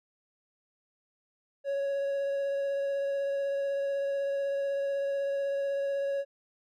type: tone with vibrato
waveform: triangle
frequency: 556 Hz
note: C#5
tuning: 5 cents sharp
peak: -26 dBFS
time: 1.64-6.25 s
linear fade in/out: 50 ms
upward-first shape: triangle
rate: 16 Hz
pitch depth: 13 cents each way
effects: none